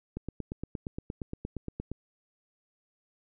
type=click train; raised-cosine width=3 ms; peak=-22 dBFS; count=16; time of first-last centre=0.17-1.916 s; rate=8.59 Hz; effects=none